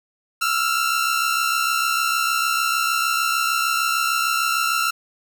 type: tone pair together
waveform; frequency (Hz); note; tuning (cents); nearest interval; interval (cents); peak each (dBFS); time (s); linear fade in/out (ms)
sawtooth; 1322 / 1388.6; E6 / F6; +5 / -10; minor second; 85; -18; 0.41-4.91; 10
effects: 8-bit